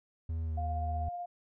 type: tone with pitch glide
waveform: triangle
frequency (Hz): 81.3 to 78.3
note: E2 to D#2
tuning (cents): -23 to +11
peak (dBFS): -30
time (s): 0.29-1.09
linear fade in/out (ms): 5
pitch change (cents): -66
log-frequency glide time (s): 0.43-0.56
type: tone with tremolo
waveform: sine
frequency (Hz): 704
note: F5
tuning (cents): +14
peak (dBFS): -35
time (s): 0.57-1.26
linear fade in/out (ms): 10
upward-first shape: sine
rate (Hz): 16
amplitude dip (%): 25
effects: none